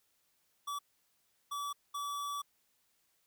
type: tone bursts at uneven times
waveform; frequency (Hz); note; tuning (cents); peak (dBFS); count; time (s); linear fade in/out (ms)
square; 1149; D6; -38; -37; 3; 0.67-0.79 / 1.51-1.73 / 1.94-2.42; 10
effects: white hiss -75 dBFS RMS until 3.26 s